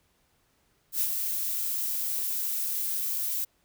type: noise with ADSR envelope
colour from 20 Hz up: violet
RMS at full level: -25 dBFS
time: 0.92-3.45 s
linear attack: 91 ms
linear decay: 61 ms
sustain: -5 dB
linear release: 13 ms
effects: pink hiss -69 dBFS RMS until 3.64 s